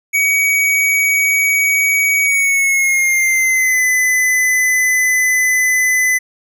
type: tone with pitch glide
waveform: square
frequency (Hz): 2259 to 2013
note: C#7 to B6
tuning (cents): +32 to +33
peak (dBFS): -12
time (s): 0.13-6.19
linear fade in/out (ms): 20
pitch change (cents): -199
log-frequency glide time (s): 2.23-3.84
effects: none